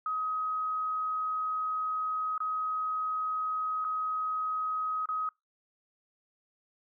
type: tone with dropouts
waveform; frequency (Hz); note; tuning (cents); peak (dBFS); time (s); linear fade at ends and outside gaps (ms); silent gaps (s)
sine; 1264; D#6; +27; -29; 0.06-5.29; 2; 2.379-2.403 / 3.844-3.848 / 5.057-5.088
effects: noise-tail reverb RT60 0.2 s tail -25 dB re dry